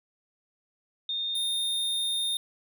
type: tone pair in turn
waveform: sine / square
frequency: 3655 / 3655 Hz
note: A#7 / A#7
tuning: -35 / -35 cents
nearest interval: unison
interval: 0 cents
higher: neither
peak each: -28 / -27 dBFS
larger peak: second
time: 1.09-1.35 / 1.35-2.37 s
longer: second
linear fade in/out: 2 ms
effects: none